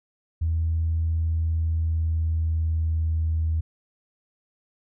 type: tone with pitch glide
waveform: sine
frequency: 81.4 to 80.14 Hz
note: E2 to E2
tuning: -21 to -48 cents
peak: -20 dBFS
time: 0.41-3.61 s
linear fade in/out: 10 ms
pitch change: -27 cents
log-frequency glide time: 1.14-3.49 s
effects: tanh soft clip ceiling -16 dBFS